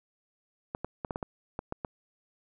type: clicks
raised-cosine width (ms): 1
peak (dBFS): -19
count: 9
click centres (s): 0.749 / 0.846 / 1.048 / 1.108 / 1.159 / 1.228 / 1.591 / 1.724 / 1.848
effects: none